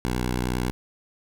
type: tone with vibrato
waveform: 10% pulse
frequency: 61.74 Hz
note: B1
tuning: in tune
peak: -16 dBFS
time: 0.05-0.71 s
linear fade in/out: 0 ms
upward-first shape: triangle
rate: 10 Hz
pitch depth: 43 cents each way
effects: none